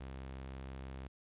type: tone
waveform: sawtooth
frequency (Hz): 66.2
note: C2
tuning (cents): +21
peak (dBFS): -40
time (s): 0-1.08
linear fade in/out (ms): 10
effects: resampled to 8000 Hz + 13-bit